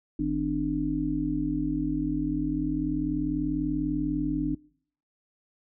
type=harmonic tone with a mistuned harmonic; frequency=51.91 Hz; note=G#1; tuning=in tune; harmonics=1 / 3 / 5 / 6; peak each=-34 / -34 / -31 / -27 dBFS; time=0.19-4.55 s; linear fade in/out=5 ms; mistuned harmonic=6; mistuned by=-66 cents; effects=noise-tail reverb RT60 0.6 s tail -25 dB re dry